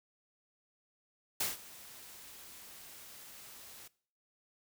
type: noise with ADSR envelope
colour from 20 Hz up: white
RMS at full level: -32 dBFS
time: 1.4-3.88 s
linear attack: 7 ms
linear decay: 160 ms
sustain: -20 dB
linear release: 7 ms
effects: noise-tail reverb RT60 0.5 s tail -21 dB re dry

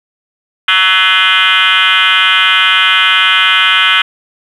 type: tone with frequency modulation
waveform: sine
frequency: 2263 Hz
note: C#7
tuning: 35 cents sharp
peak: -5 dBFS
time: 0.68-4.02 s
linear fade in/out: 5 ms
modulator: 190 Hz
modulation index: 5.5
effects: tanh soft clip ceiling -1 dBFS + 7-bit

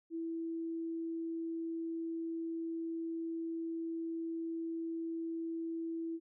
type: tone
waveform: sine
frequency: 329.6 Hz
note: E4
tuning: in tune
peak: -36 dBFS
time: 0.1-6.2 s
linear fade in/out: 50 ms
effects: none

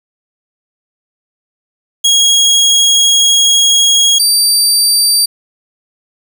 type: tone pair in turn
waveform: 25% pulse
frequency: 3296 / 4661 Hz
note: G#7 / D8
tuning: -14 / -14 cents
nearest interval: tritone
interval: 600 cents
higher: second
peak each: -3 dBFS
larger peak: neither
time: 2.04-4.19 / 4.19-5.26 s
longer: first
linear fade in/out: 10 ms
effects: none

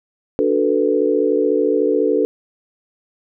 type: chord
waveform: sine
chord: B minor seventh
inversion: first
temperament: equal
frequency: 293.7 / 370 / 440 / 493.9 Hz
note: D4 / F#4 / A4 / B4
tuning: 0 / 0 / 0 / 0 cents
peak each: -20 / -21 / -17 / -20 dBFS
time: 0.39-2.25 s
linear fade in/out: 0 ms
effects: none

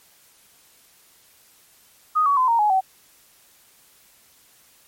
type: tone with pitch steps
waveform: sine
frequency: 1244.5 / 1128.1 / 1022.6 / 927 / 840.3 / 761.7 Hz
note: D#6 / C#6 / C6 / A#5 / G#5 / G5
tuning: 0 / +30 / -40 / -10 / +20 / -50 cents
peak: -15 dBFS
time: 2.15-2.81 s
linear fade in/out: 20 ms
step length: 110 ms
effects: white hiss -55 dBFS RMS until 4.87 s + MP3 64 kbps

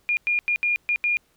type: tone bursts at uneven times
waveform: sine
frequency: 2421 Hz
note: D#7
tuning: 48 cents flat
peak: -19 dBFS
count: 6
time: 0.09-0.17 / 0.27-0.39 / 0.48-0.56 / 0.63-0.76 / 0.89-0.96 / 1.04-1.17 s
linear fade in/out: 0 ms
effects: pink hiss -64 dBFS RMS until 1.36 s

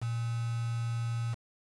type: tone with quantisation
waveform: sine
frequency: 116.54 Hz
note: A#2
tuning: in tune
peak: -30 dBFS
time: 0.01-1.35 s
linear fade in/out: 20 ms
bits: 7
effects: resampled to 22050 Hz

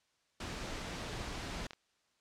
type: noise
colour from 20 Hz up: pink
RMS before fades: -41 dBFS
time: 0.4-1.67 s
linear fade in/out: 5 ms
type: clicks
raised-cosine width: 0.2 ms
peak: -26 / -31 dBFS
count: 2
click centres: 1.708 / 1.733 s
effects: white hiss -75 dBFS RMS until 2.2 s + low-pass 6000 Hz 12 dB/octave

